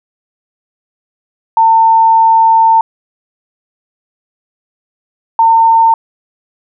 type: tone pair in turn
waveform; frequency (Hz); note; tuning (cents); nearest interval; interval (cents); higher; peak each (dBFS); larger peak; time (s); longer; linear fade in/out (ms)
sine; 900 / 906.8; A5 / A#5; +39 / -48; unison; 13; second; -4; neither; 1.57-2.81 / 5.39-5.94; first; 2
effects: none